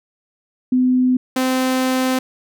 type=tone pair in turn; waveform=sine / sawtooth; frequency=253.5 / 258.5 Hz; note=B3 / C4; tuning=+45 / -21 cents; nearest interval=unison; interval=34 cents; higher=second; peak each=-12 dBFS; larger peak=neither; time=0.72-1.17 / 1.36-2.19 s; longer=second; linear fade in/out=5 ms; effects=none